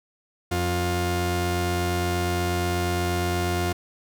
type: tone pair together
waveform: sawtooth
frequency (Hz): 88.4 / 353.6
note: F2 / F4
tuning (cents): +22 / +22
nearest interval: 2 octaves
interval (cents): 2400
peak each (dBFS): -21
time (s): 0.51-3.73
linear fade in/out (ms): 10
effects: none